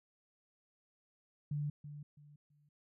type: tone with echo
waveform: sine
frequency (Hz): 146.83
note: D3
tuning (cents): 0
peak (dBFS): -34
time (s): 1.51-1.7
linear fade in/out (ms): 5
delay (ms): 330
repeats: 3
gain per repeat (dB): -11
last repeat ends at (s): 2.69
effects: none